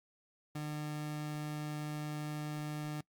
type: tone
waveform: 30% pulse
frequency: 150.4 Hz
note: D3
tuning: 42 cents sharp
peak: -35 dBFS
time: 0.55-3.01 s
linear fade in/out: 5 ms
effects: noise-tail reverb RT60 0.1 s tail -23 dB re dry + Opus 48 kbps